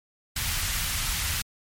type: band-stop noise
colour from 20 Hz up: pink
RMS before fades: -28 dBFS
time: 0.36-1.42 s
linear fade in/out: 5 ms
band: 100 to 1600 Hz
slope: 12 dB/octave
effects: MP3 64 kbps

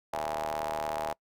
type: ring-modulated tone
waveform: sawtooth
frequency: 76.8 Hz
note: D#2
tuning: 22 cents flat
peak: -24 dBFS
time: 0.13-1.13 s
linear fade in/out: 5 ms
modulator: 746 Hz
effects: noise-tail reverb RT60 0.1 s tail -25 dB re dry

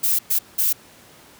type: noise bursts at uneven times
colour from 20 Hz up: violet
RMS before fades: -19 dBFS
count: 3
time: 0.03-0.19 / 0.3-0.39 / 0.58-0.73 s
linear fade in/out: 10 ms
effects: pink hiss -48 dBFS RMS until 1.39 s + high-pass 100 Hz 12 dB/octave

